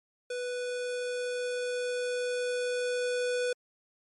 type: tone with level ramp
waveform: square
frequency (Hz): 493.9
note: B4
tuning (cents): 0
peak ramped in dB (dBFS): -33 to -28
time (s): 0.3-3.53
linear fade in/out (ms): 5
effects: MP3 48 kbps